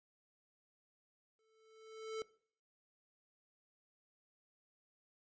square tone with exponential growth, 440.6 Hz, A4, 2 cents sharp, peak -38 dBFS, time 1.39-2.22 s, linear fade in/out 1 ms, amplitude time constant 180 ms, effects noise-tail reverb RT60 0.5 s tail -20 dB re dry + resampled to 16000 Hz

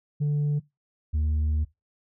sine tone pair in turn, 146.83 / 76.44 Hz, D3 / D#2, 0 / -30 cents, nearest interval major seventh, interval 1130 cents, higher first, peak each -19 dBFS, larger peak neither, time 0.2-0.6 / 1.13-1.65 s, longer second, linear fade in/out 20 ms, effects noise-tail reverb RT60 0.2 s tail -21 dB re dry + tanh soft clip ceiling -21 dBFS

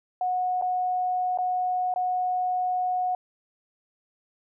sine tone with dropouts, 731 Hz, F#5, 21 cents flat, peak -23 dBFS, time 0.21-3.15 s, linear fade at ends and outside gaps 2 ms, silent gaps 0.614-0.622 / 1.375-1.386 / 1.94-1.96 s, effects none

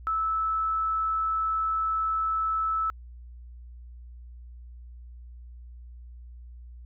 sine tone, 1309 Hz, E6, 13 cents flat, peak -24 dBFS, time 0.07-2.9 s, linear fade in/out 0 ms, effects added 60 Hz sine -42 dBFS peak until 6.85 s

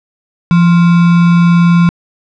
sine tone with sample-and-hold, 171.8 Hz, F3, 28 cents flat, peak -4 dBFS, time 0.51-1.89 s, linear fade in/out 0 ms, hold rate 1225 Hz, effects low-pass 3000 Hz 12 dB/octave

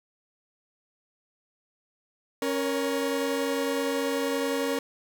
40% pulse tone cluster, 275.1 / 469.6 / 561 Hz, C#4 / A#4 / C#5, -13 / +13 / +21 cents, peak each -29 / -28 / -32 dBFS, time 2.42-4.79 s, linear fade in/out 2 ms, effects none

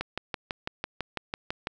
click train, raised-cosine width 0.3 ms, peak -14 dBFS, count 11, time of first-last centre 0.01-1.671 s, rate 6.02 Hz, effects none

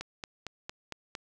click train, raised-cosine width 0.2 ms, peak -20 dBFS, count 6, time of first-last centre 0.01-1.152 s, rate 4.38 Hz, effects none

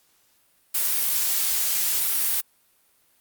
blue noise, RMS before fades -23 dBFS, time 0.74-2.41 s, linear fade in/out 10 ms, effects white hiss -63 dBFS RMS until 3.2 s + Opus 48 kbps

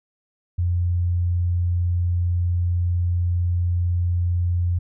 sine tone, 87.8 Hz, F2, 10 cents sharp, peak -18 dBFS, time 0.58-4.79 s, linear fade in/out 10 ms, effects none

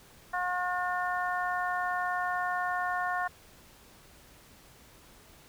harmonic tone, 360 Hz, F#4, 47 cents flat, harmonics 2 / 3 / 4 / 5, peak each -32 / -34 / -35 / -36 dBFS, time 0.33-3.28 s, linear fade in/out 10 ms, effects pink hiss -56 dBFS RMS until 5.48 s

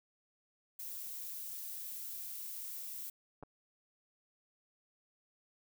violet noise, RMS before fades -44 dBFS, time 0.79-3.1 s, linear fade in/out 5 ms
clicks, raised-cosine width 1 ms, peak -35 dBFS, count 2, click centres 3.427 / 3.434 s
effects none

